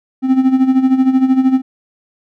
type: tone with tremolo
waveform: triangle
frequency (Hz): 261.6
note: C4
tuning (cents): 0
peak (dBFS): -4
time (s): 0.22-1.62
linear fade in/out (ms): 50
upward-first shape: sine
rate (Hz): 13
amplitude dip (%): 70
effects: none